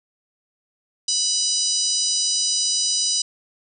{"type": "harmonic tone with a mistuned harmonic", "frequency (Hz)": 987.8, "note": "B5", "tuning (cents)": 0, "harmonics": [3, 4, 5, 6, 7, 8], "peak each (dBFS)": [-32, -27, -23, -24, -30, -27], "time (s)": [1.08, 3.22], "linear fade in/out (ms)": 5, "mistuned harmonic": 8, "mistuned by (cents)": 51, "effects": []}